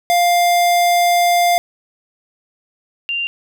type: tone pair in turn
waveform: square / sine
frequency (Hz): 700 / 2783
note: F5 / F7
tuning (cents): +4 / -7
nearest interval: 2 octaves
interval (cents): 2389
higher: second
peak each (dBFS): -12 / -18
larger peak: first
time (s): 0.1-1.58 / 3.09-3.27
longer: first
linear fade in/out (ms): 0
effects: none